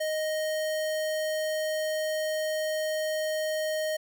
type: tone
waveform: square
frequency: 622.3 Hz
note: D#5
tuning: in tune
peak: -28 dBFS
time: 0-3.97 s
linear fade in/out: 10 ms
effects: none